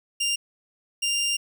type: tone pair in turn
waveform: 20% pulse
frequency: 2794 / 2794 Hz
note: F7 / F7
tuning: 0 / 0 cents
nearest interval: unison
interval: 0 cents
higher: neither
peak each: -18 dBFS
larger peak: neither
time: 0.2-0.36 / 1.02-1.37 s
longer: second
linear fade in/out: 10 ms
effects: none